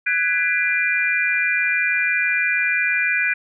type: chord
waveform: sine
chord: G# half-diminished seventh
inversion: third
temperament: just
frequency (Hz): 1495.1 / 1661.2 / 1993.5 / 2392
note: F#6 / G#6 / B6 / D7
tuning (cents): +18 / 0 / +16 / +31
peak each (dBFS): -23 / -24 / -25 / -20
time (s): 0.06-3.34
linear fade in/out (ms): 10
effects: none